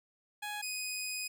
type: tone pair in turn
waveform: 15% pulse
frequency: 834 / 2499 Hz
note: G#5 / D#7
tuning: +7 / +7 cents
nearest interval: octave + perfect fifth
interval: 1900 cents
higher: second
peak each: -31 / -29 dBFS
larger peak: second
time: 0.42-0.62 / 0.62-1.28 s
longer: second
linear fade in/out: 10 ms
effects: none